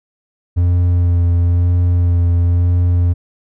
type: tone with vibrato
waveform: triangle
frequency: 87.31 Hz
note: F2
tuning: in tune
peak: -8 dBFS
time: 0.56-3.14 s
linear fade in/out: 20 ms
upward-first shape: sine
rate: 1 Hz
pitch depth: 18 cents each way
effects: none